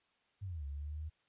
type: linear two-way sweep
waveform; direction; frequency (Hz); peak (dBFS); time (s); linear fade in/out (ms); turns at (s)
sine; down then up; 102.8 to 69.3 to 78.9; -39; 0.41-1.1; 20; 0.65
effects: white hiss -75 dBFS RMS until 1.28 s + resampled to 8000 Hz